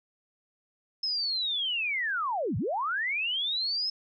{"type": "linear two-way sweep", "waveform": "sine", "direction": "down then up", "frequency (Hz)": [5230, 84.7, 5230], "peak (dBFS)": -27, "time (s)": [1.03, 3.9], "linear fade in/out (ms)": 5, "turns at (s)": 2.57, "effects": []}